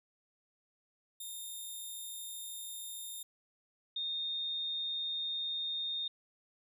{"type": "tone pair in turn", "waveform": ["5% pulse", "sine"], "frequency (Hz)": [3653, 3669], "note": ["A#7", "A#7"], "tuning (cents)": [-36, -28], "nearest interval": "unison", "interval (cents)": 8, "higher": "second", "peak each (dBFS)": [-34, -34], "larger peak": "neither", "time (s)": [[1.2, 3.23], [3.96, 6.08]], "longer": "second", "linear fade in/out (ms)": 5, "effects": []}